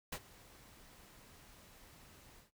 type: noise with ADSR envelope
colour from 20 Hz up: pink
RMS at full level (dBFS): -39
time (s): 0.12-2.51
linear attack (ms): 7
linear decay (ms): 59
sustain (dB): -21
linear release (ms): 130
effects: noise-tail reverb RT60 0.1 s tail -17 dB re dry